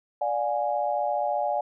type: chord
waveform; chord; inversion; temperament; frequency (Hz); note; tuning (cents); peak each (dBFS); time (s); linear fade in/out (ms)
sine; D diminished; none; equal with one note detuned; 587.3 / 716 / 830.6; D5 / F5 / Ab5; 0 / +43 / 0; -28; 0.21-1.61; 5
effects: none